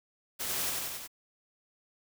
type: noise with echo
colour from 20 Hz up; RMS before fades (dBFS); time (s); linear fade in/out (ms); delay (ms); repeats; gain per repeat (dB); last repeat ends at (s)
white; -35; 0.39-0.71; 20; 92; 4; -2; 1.078
effects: none